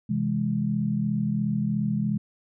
sine chord, C augmented, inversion none, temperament equal, 130.81 / 164.81 / 207.7 Hz, C3 / E3 / G#3, 0 / 0 / 0 cents, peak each -29 / -29 / -25 dBFS, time 0.09-2.18 s, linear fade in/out 10 ms, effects none

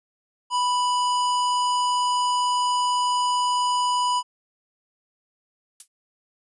harmonic tone, 987.8 Hz, B5, in tune, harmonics 1 / 3 / 5 / 7 / 9, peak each -20 / -30 / -34 / -37 / -39 dBFS, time 0.5-4.23 s, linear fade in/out 50 ms
violet noise with exponential decay, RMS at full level -30 dBFS, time 5.8-5.88 s, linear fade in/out 2 ms, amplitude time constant 17 ms
effects resampled to 24000 Hz

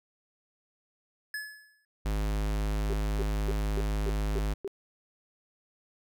square tone with exponential decay, 1709 Hz, G#6, 49 cents sharp, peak -32 dBFS, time 1.34-1.85 s, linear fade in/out 2 ms, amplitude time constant 110 ms
square tone, 51.91 Hz, G#1, in tune, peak -28 dBFS, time 2.05-4.54 s, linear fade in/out 10 ms
sine tone bursts, 394.3 Hz, G4, 10 cents sharp, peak -31 dBFS, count 7, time 2.9-4.677 s, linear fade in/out 0 ms, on 31 ms, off 260 ms
effects none

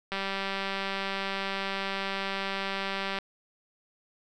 click train, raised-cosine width 0.3 ms, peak -16 dBFS, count 599, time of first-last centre 0.12-3.187 s, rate 195 Hz, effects none

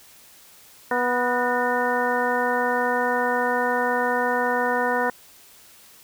harmonic tone with a mistuned harmonic, 245.6 Hz, B3, 9 cents flat, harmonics 1 / 2 / 3 / 4 / 5 / 6 / 7, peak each -30 / -25 / -27 / -26 / -35 / -28 / -28 dBFS, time 0.91-5.1 s, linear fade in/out 2 ms, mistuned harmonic 7, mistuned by +92 cents, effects white hiss -50 dBFS RMS until 6.03 s

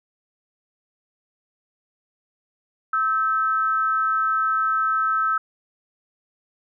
sine tone pair together, 1301 / 1547.2 Hz, E6 / G6, -23 / -23 cents, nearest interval minor third, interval 300 cents, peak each -19 / -27 dBFS, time 2.93-5.38 s, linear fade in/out 5 ms, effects none

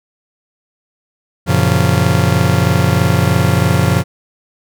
45% pulse chord, Gb major seventh, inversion none, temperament just, 92.5 / 115.62 / 138.75 / 173.43 Hz, Gb2 / Bb2 / Db3 / F3, 0 / -14 / +2 / -12 cents, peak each -16 dBFS, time 1.46-4.04 s, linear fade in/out 50 ms, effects none

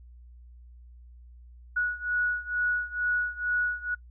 sine beating tone pair, 1463 / 1465.2 Hz, F#6 / F#6, -20 / -17 cents, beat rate 2.2 Hz, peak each -28 / -30 dBFS, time 1.76-3.95 s, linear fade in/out 10 ms, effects noise-tail reverb RT60 0.1 s tail -24 dB re dry + added 60 Hz sine -47 dBFS peak until 4.1 s

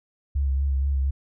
sine tone with vibrato, 68.5 Hz, C#2, 20 cents flat, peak -20 dBFS, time 0.35-1.11 s, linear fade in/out 10 ms, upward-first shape sine, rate 4.2 Hz, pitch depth 39 cents each way, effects none

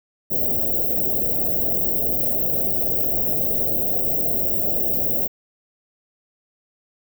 white band-stop noise, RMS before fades -21 dBFS, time 0.3-5.28 s, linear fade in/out 20 ms, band 710 to 15000 Hz, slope 96 dB/octave, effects none

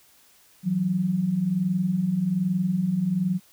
sine tone pair together, 163.77 / 185 Hz, E3 / F#3, -11 / 0 cents, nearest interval major second, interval 211 cents, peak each -28 / -22 dBFS, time 0.63-3.4 s, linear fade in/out 50 ms, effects white hiss -57 dBFS RMS until 3.52 s

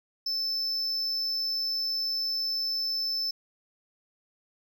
triangle tone, 5274 Hz, E8, in tune, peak -26 dBFS, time 0.26-3.31 s, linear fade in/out 5 ms, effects none

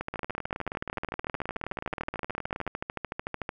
two click trains, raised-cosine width 0.5 ms, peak -18 / -16 dBFS, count 49 / 48, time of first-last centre 0.14-2.666 / 0.01-3.491 s, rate 19 / 13.5 Hz, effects none

